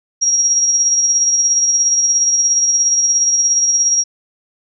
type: tone with tremolo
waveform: sine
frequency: 5650 Hz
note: F8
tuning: 19 cents sharp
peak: -9 dBFS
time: 0.21-4.04 s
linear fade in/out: 20 ms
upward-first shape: sine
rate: 17 Hz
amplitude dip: 40%
effects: none